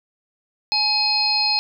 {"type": "harmonic tone", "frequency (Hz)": 845, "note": "G#5", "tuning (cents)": 30, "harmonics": [1, 3, 5, 6], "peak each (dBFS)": [-26, -26, -19, -23], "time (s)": [0.72, 1.59], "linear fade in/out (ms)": 0, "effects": []}